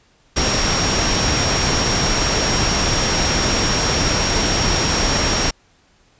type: tone in noise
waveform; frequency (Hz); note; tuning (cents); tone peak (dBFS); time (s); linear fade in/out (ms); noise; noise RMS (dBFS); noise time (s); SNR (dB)
sine; 5590; F8; +1; -22; 0.36-5.51; 10; pink; -18; 0.36-5.51; -7
effects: pink hiss -56 dBFS RMS until 6.19 s + resampled to 16000 Hz

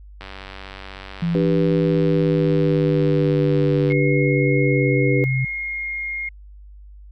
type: click train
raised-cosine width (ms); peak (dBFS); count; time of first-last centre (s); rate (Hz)
0.3; -19; 358; 0.21-3.921; 96.2
type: linear sweep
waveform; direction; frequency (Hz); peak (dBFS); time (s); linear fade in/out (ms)
sine; down; 170 to 130.81; -18; 1.22-5.45; 5
type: chord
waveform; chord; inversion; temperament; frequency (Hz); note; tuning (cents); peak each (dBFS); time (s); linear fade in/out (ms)
sine; G major; second; just; 294 / 392 / 490; D4 / G4 / B4; +2 / 0 / -14; -22; 1.35-5.24; 0
type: tone with pitch glide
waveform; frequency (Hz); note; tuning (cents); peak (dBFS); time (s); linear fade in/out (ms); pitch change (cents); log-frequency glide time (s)
sine; 2157 to 2137; C#7 to C7; -48 to +36; -24; 3.9-6.29; 5; -16; 4.99-5.91
effects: added 50 Hz sine -39 dBFS peak until 7.11 s

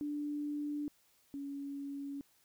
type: tone pair in turn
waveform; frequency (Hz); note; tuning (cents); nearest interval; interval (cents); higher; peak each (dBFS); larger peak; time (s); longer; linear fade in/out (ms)
sine; 293.7 / 280.5; D4 / C#4; 0 / +21; minor second; 79; first; -35 / -39; first; 0.01-0.88 / 1.34-2.21; neither; 0
effects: white hiss -70 dBFS RMS until 2.44 s

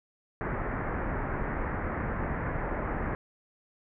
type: low-pass noise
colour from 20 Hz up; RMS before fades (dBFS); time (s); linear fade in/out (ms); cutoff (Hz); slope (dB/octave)
pink; -32; 0.41-3.15; 0; 2000; 48
effects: none

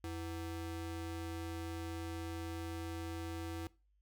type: ring-modulated tone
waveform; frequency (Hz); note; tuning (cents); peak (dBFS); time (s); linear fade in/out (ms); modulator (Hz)
square; 207.7; G#3; 0; -38; 0.04-3.67; 0; 122
effects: noise-tail reverb RT60 0.3 s tail -20 dB re dry + added 50 Hz sine -70 dBFS peak until 4.01 s

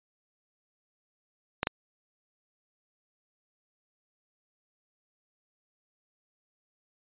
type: clicks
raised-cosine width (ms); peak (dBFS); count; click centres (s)
0.3; -10; 2; 1.631 / 1.671
effects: resampled to 8000 Hz

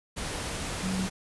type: tone in noise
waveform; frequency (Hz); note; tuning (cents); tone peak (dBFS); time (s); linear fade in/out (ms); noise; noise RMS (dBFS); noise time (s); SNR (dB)
sine; 187.6; F#3; +24; -28; 0.82-1.08; 20; pink; -34; 0.16-1.1; +3
effects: resampled to 24000 Hz

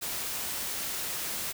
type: noise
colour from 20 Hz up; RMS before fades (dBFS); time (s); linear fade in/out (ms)
white; -34; 0.01-1.53; 20
effects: none

